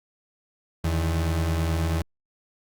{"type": "tone pair together", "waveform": "35% pulse", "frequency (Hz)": [82.41, 155.57], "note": ["E2", "D#3"], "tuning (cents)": [0, 0], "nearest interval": "major seventh", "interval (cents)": 1100, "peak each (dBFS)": [-21, -31], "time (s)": [0.84, 2.02], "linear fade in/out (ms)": 5, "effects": ["Opus 48 kbps"]}